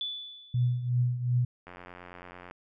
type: tone with exponential decay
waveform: sine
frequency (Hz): 3470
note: A7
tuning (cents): -25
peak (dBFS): -29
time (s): 0.01-0.89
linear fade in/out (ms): 1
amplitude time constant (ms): 190
type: tone with tremolo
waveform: sine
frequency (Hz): 123.1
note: B2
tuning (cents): -5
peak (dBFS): -21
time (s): 0.54-1.45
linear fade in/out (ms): 5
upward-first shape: triangle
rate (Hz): 2.7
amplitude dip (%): 75
type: click train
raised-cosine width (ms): 0.5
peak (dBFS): -30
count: 76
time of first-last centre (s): 1.67-2.511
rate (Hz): 89.2
effects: none